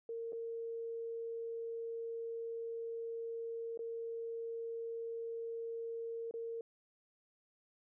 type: tone with dropouts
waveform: sine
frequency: 459.6 Hz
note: A#4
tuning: 25 cents flat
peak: -39 dBFS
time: 0.09-6.61 s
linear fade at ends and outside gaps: 2 ms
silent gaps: 0.323-0.33 / 3.775-3.791 / 6.311-6.339 s
effects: none